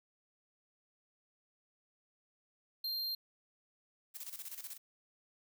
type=tone; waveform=square; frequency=4186 Hz; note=C8; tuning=in tune; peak=-36 dBFS; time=2.84-3.15 s; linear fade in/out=5 ms
type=noise with tremolo; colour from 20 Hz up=blue; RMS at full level=-44 dBFS; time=4.14-4.78 s; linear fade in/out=20 ms; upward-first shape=square; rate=16 Hz; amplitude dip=70%
effects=none